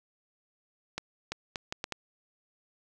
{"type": "accelerating click train", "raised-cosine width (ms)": 0.2, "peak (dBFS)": -16, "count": 6, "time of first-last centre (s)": [0.98, 1.923], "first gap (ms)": 340, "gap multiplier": 0.7, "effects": []}